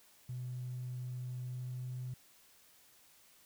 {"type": "tone with pitch glide", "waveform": "triangle", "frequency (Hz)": [125.4, 126.56], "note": ["B2", "B2"], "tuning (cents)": [27, 43], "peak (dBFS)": -35, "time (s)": [0.29, 2.14], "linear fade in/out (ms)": 5, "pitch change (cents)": 16, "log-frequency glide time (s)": [1.41, 1.96], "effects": ["tanh soft clip ceiling -36 dBFS", "white hiss -64 dBFS RMS until 3.45 s"]}